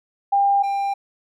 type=tone pair in turn; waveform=sine / triangle; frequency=799 / 795.3 Hz; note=G5 / G5; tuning=+33 / +25 cents; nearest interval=unison; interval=8 cents; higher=first; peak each=-14 / -18 dBFS; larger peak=first; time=0.32-0.63 / 0.63-0.94 s; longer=neither; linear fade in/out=10 ms; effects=none